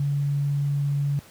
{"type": "tone", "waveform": "sine", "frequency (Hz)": 142.4, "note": "C#3", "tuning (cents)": 47, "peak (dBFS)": -21, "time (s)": [0, 1.19], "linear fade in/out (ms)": 0, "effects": ["pink hiss -50 dBFS RMS until 1.3 s", "high-pass 60 Hz 12 dB/octave"]}